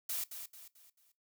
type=noise with echo; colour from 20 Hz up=blue; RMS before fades=-37 dBFS; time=0.09-0.24 s; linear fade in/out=5 ms; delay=220 ms; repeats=4; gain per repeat=-8 dB; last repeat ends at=1.12 s; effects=noise-tail reverb RT60 0.2 s tail -18 dB re dry